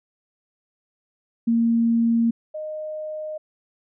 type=tone pair in turn; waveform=sine; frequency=231.1 / 617 Hz; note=A#3 / D#5; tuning=-15 / -15 cents; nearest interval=octave + perfect fourth; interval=1700 cents; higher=second; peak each=-16 / -28 dBFS; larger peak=first; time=1.47-2.31 / 2.54-3.38 s; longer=neither; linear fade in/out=10 ms; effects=none